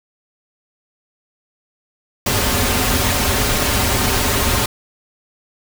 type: noise with comb filter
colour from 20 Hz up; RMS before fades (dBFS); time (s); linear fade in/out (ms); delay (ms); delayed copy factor
pink; -17; 2.26-4.66; 5; 6.1; -0.65
effects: none